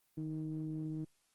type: ring-modulated tone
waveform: triangle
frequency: 78.8 Hz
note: D#2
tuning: 23 cents sharp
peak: -32 dBFS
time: 0.17-1.05 s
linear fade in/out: 10 ms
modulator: 234 Hz
effects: white hiss -75 dBFS RMS until 1.34 s + Opus 24 kbps